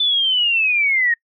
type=linear sweep; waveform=sine; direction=down; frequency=3527 to 1842 Hz; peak=-14 dBFS; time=0-1.14 s; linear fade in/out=5 ms; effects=noise-tail reverb RT60 0.1 s tail -25 dB re dry